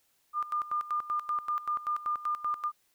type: tone with tremolo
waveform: sine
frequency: 1205 Hz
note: D6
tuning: 44 cents sharp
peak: -27 dBFS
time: 0.33-2.72 s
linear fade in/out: 50 ms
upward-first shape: square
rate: 5.2 Hz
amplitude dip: 80%
effects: white hiss -71 dBFS RMS until 2.94 s